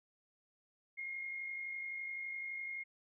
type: tone with amplitude modulation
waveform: sine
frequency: 2141 Hz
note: C7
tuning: 39 cents sharp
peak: -38 dBFS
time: 0.97-2.84 s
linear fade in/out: 20 ms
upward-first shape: sine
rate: 51.8 Hz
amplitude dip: 40%
effects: none